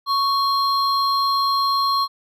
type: tone pair together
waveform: triangle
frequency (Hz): 1108.7 / 4186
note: C#6 / C8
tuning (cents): 0 / 0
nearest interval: octave + major seventh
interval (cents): 2300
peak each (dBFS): -16 / -22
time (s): 0.06-2.08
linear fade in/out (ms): 50
effects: none